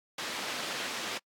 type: band-pass noise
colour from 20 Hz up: white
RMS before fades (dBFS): -37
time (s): 0.18-1.18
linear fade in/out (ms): 5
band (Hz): 210 to 4100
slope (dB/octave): 12
effects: noise-tail reverb RT60 0.1 s tail -26 dB re dry + AAC 64 kbps